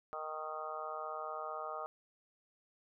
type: harmonic tone with a mistuned harmonic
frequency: 155.56 Hz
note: D#3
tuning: in tune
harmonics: 3 / 4 / 5 / 6 / 7 / 8 / 9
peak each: -49 / -45 / -46 / -53 / -49 / -43 / -54 dBFS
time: 0.13-1.86 s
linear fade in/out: 0 ms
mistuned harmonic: 9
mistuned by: -39 cents
effects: none